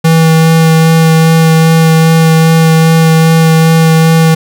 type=tone with vibrato; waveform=square; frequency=161.9 Hz; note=E3; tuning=31 cents flat; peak=-4 dBFS; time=0.04-4.35 s; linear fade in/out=10 ms; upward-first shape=sine; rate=2.5 Hz; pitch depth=11 cents each way; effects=none